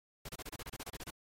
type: noise bursts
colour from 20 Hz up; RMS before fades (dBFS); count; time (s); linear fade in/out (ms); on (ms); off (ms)
pink; -44; 13; 0.25-1.105; 5; 39; 29
effects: MP3 64 kbps